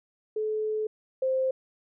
sine tone pair in turn, 431.2 / 523.3 Hz, A4 / C5, -35 / 0 cents, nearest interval minor third, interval 335 cents, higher second, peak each -26 / -23 dBFS, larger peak second, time 0.36-0.87 / 1.22-1.51 s, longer first, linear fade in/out 5 ms, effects none

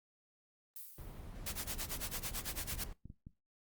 violet noise with exponential decay, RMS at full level -45 dBFS, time 0.76-1.45 s, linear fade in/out 2 ms, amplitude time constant 150 ms
brown noise, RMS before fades -47 dBFS, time 0.98-2.93 s, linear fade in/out 2 ms
white noise with tremolo, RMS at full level -39 dBFS, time 1.46-2.84 s, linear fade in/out 5 ms, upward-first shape sine, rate 9 Hz, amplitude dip 95%
clicks, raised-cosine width 5 ms, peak -37 dBFS, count 5, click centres 2.689 / 2.725 / 3.056 / 3.101 / 3.269 s
effects noise-tail reverb RT60 0.2 s tail -18 dB re dry + Opus 32 kbps

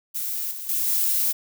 violet noise with level steps, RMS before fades -28 / -34 / -24 / -22 dBFS, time 0.14-1.33 s, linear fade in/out 20 ms, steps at 0.51 / 0.69 / 0.87 s, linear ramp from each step 2 ms, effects none

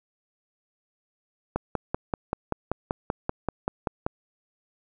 click train, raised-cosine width 1 ms, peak -11 dBFS, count 14, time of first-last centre 1.56-4.065 s, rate 5.19 Hz, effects none

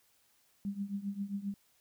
sine tone with tremolo, 200 Hz, G3, 35 cents sharp, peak -31 dBFS, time 0.65-1.54 s, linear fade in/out 0 ms, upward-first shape triangle, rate 7.5 Hz, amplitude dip 90%, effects white hiss -70 dBFS RMS until 1.8 s

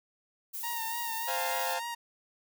violet noise, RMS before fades -38 dBFS, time 0.53-1.75 s, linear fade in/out 20 ms
sawtooth tone with vibrato, 925 Hz, A#5, 14 cents flat, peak -31 dBFS, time 0.63-1.95 s, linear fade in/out 10 ms, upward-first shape sine, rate 3.4 Hz, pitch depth 39 cents each way
sawtooth chord, F minor, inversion second, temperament equal, 523.3 / 698.5 / 830.6 Hz, C5 / F5 / Ab5, 0 / 0 / 0 cents, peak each -33 / -32 / -33 dBFS, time 1.27-1.8 s, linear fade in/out 20 ms
effects none

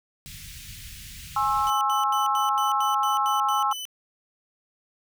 pink band-stop noise, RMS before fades -41 dBFS, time 0.26-1.7 s, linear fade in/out 0 ms, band 160 to 2100 Hz, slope 24 dB/octave
sine chord, Ab augmented, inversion none, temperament equal with one note detuned, 830.6 / 1074.1 / 1318.5 Hz, Ab5 / C6 / E6, 0 / +45 / 0 cents, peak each -25 dBFS, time 1.36-3.73 s, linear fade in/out 5 ms
sawtooth tone bursts, 3004 Hz, F#7, 26 cents sharp, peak -29 dBFS, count 10, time 1.67-3.853 s, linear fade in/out 0 ms, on 140 ms, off 87 ms
effects none

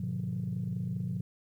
sine chord, G# diminished seventh, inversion none, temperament just, 103.83 / 124.59 / 149.51 / 179.41 Hz, G#2 / B2 / D3 / F3, 0 / +16 / +31 / +47 cents, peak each -38 / -35 / -39 / -34 dBFS, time 0-1.21 s, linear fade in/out 5 ms, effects tanh soft clip ceiling -25 dBFS + 11-bit

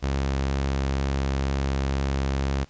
sawtooth tone with vibrato, 68 Hz, C#2, 33 cents flat, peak -19 dBFS, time 0.02-2.65 s, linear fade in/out 20 ms, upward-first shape sine, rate 2.1 Hz, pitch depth 8 cents each way, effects pink hiss -56 dBFS RMS until 2.69 s + resampled to 16000 Hz

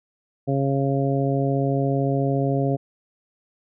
harmonic tone, 137.4 Hz, C#3, 15 cents flat, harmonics 1 / 2 / 3 / 4 / 5, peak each -22 / -25 / -27 / -28 / -29 dBFS, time 0.47-2.77 s, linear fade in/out 20 ms, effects none

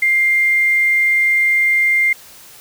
sine tone with quantisation, 2100 Hz, C7, 6 cents sharp, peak -11 dBFS, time 0.02-2.13 s, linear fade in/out 5 ms, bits 6, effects white hiss -41 dBFS RMS until 2.6 s

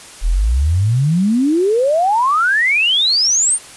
sine exponential sweep, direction up, 36.47 to 9300 Hz, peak -11 dBFS, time 0.21-3.59 s, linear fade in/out 50 ms, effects white hiss -37 dBFS RMS until 3.76 s + resampled to 24000 Hz

